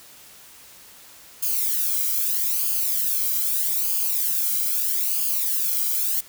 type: noise with flanger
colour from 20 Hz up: violet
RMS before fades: -23 dBFS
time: 1.42-6.21 s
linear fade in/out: 10 ms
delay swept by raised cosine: 0.52 to 1.13 ms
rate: 0.79 Hz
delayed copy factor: -0.9
effects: white hiss -47 dBFS RMS until 6.28 s